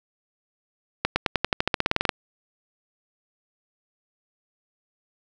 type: accelerating click train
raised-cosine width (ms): 0.3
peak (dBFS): -4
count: 16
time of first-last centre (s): 1.05-2.092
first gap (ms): 110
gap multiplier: 0.93
effects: none